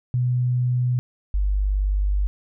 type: tone pair in turn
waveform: sine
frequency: 124.3 / 49.42 Hz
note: B2 / G1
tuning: +12 / +15 cents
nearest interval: octave + major third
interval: 1597 cents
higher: first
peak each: -18 dBFS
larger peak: neither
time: 0.14-0.99 / 1.34-2.27 s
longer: second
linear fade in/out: 0 ms
effects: none

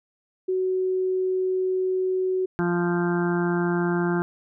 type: tone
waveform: sine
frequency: 372.8 Hz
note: F#4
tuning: 13 cents sharp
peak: -21 dBFS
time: 0.48-2.46 s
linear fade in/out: 10 ms
type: harmonic tone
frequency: 174.3 Hz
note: F3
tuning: 3 cents flat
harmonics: 1 / 2 / 4 / 5 / 6 / 7 / 8 / 9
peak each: -24 / -24 / -35 / -35 / -38 / -39 / -35 / -34 dBFS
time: 2.59-4.22 s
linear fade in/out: 0 ms
effects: none

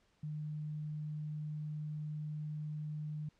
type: tone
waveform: sine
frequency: 151.7 Hz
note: D#3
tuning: 44 cents flat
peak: -38 dBFS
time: 0.23-3.29 s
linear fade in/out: 5 ms
effects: pink hiss -73 dBFS RMS until 3.39 s + low-pass 6000 Hz 12 dB/octave

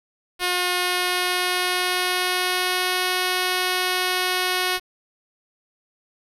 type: tone with pitch glide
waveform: 5% pulse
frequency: 359.6 to 366.1 Hz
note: F#4 to F#4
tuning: -49 to -18 cents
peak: -9 dBFS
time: 0.39-4.8 s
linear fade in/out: 50 ms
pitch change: +31 cents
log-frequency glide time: 0.6-3.06 s
effects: resampled to 32000 Hz + 7-bit

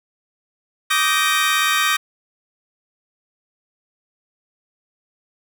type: chord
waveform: 25% pulse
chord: Eb major seventh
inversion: third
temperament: just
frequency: 1166.7 / 1244.5 / 1555.6 / 1866.8 Hz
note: D6 / Eb6 / G6 / Bb6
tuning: -12 / 0 / -14 / +2 cents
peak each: -18 dBFS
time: 0.9-1.97 s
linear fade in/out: 10 ms
effects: none

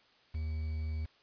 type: tone with quantisation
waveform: triangle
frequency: 78.2 Hz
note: D#2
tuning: 9 cents sharp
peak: -31 dBFS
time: 0.34-1.06 s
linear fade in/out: 10 ms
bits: 9
effects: white hiss -65 dBFS RMS until 1.22 s + resampled to 11025 Hz

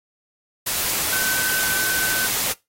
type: tone in noise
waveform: sine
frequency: 1523 Hz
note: F#6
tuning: 50 cents sharp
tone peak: -23 dBFS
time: 1.12-2.27 s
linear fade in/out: 10 ms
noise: white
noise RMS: -23 dBFS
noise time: 0.66-2.53 s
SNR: -3 dB
effects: noise-tail reverb RT60 0.2 s tail -20 dB re dry + AAC 48 kbps

